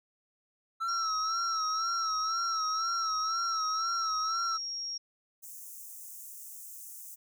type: tone with vibrato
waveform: triangle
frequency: 1318.5 Hz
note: E6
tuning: in tune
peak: -28 dBFS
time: 0.8-4.58 s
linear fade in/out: 20 ms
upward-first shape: sine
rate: 2 Hz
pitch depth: 64 cents each way
type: tone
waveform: sine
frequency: 5588 Hz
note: F8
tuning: in tune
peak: -34 dBFS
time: 0.88-4.98 s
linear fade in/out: 10 ms
type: high-pass noise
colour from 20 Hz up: white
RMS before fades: -46 dBFS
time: 5.42-7.16 s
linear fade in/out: 20 ms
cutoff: 6200 Hz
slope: 48 dB/octave
effects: none